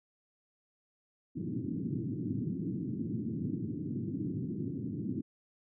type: band-pass noise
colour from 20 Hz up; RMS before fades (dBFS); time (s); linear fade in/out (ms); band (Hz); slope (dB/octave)
white; -36; 1.35-5.22; 20; 100 to 320; 48
effects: none